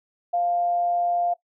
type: tone with amplitude modulation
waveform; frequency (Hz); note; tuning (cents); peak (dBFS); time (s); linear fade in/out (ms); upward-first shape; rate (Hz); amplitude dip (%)
sine; 698.5; F5; 0; -19; 0.33-1.34; 10; sine; 172; 25
effects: noise-tail reverb RT60 0.1 s tail -18 dB re dry